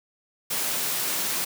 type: high-pass noise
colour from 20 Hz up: white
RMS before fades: -27 dBFS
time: 0.5-1.45 s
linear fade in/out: 10 ms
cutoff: 120 Hz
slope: 48 dB/octave
effects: none